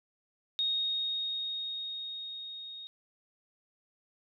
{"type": "tone with level ramp", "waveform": "sine", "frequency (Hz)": 3729, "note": "A#7", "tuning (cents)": 0, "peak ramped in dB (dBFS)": [-27, -42], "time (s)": [0.59, 2.87], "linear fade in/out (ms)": 0, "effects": []}